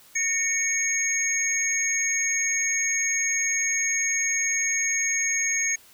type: tone cluster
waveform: sine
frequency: 1829 / 2230 / 6530 Hz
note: A#6 / C#7 / G#8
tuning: -33 / +10 / -30 cents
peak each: -31 / -27 / -24 dBFS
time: 0.15-5.76 s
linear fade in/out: 10 ms
effects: white hiss -53 dBFS RMS until 5.93 s